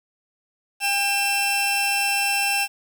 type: tone pair together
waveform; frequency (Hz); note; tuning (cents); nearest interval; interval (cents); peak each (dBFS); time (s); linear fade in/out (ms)
sawtooth; 799.1 / 2688; G5 / E7; +33 / +33; octave + major sixth; 2100; -21 / -18; 0.8-2.68; 50
effects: 8-bit